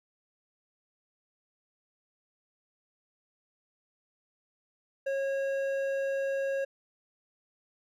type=tone with hard clipping; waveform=triangle; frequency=546 Hz; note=C#5; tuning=26 cents flat; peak=-30 dBFS; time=5.06-6.65 s; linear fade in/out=10 ms; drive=12 dB; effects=none